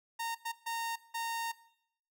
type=tone bursts at uneven times; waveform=sawtooth; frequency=921 Hz; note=A#5; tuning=21 cents flat; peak=-31 dBFS; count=4; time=0.19-0.35 / 0.45-0.52 / 0.66-0.96 / 1.14-1.52 s; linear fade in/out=10 ms; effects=noise-tail reverb RT60 0.7 s tail -18 dB re dry